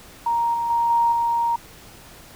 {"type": "tone with level steps", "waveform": "sine", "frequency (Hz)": 935, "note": "A#5", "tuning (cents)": 5, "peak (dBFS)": [-18, -21, -17, -15, -18], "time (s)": [0.26, 1.56], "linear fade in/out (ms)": 5, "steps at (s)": [0.54, 0.7, 0.9, 1.12], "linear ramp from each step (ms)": 2, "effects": ["pink hiss -45 dBFS RMS until 2.35 s"]}